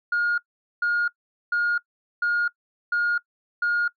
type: tone bursts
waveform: sine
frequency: 1426 Hz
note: F6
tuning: 36 cents sharp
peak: -18 dBFS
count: 6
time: 0.12-3.88 s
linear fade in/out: 5 ms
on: 260 ms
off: 440 ms
effects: noise-tail reverb RT60 0.1 s tail -24 dB re dry + tanh soft clip ceiling -17 dBFS